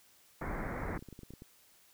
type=low-pass noise; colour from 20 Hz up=pink; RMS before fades=-38 dBFS; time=0.41-0.98 s; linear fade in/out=5 ms; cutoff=2200 Hz; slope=96 dB/octave
type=clicks; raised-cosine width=3 ms; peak=-35 dBFS; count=12; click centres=0.821 / 0.853 / 0.903 / 0.991 / 1.025 / 1.087 / 1.127 / 1.191 / 1.233 / 1.306 / 1.337 / 1.421 s
effects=white hiss -64 dBFS RMS until 1.93 s